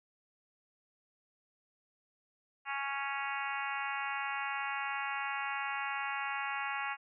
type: harmonic tone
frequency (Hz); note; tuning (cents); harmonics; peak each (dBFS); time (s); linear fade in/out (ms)
277.2; C#4; 0; 3 / 4 / 5 / 6 / 7 / 8 / 9 / 10; -40 / -41 / -42 / -43 / -43 / -44 / -45 / -45; 2.65-6.97; 50
effects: none